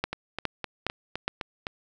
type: two click trains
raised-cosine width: 0.3 ms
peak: -15 / -10 dBFS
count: 7 / 4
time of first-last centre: 0.13-1.668 / 0.04-1.28 s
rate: 3.9 / 2.42 Hz
effects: none